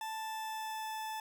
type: tone with pitch glide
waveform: 40% pulse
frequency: 881 to 873.9 Hz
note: A5 to A5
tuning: +2 to -12 cents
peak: -37 dBFS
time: 0.01-1.2 s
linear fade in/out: 2 ms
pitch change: -14 cents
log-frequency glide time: 0.12-0.9 s
effects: none